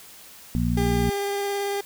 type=harmonic tone; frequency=59.3 Hz; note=A#1; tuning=30 cents sharp; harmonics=1 / 2 / 3 / 4; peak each=-26 / -26 / -26 / -26 dBFS; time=0.55-1.1 s; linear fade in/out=0 ms
type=tone with vibrato; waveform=30% pulse; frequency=401.7 Hz; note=G4; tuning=42 cents sharp; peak=-22 dBFS; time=0.77-1.81 s; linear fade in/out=5 ms; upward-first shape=triangle; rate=18 Hz; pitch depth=12 cents each way
effects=white hiss -46 dBFS RMS until 1.85 s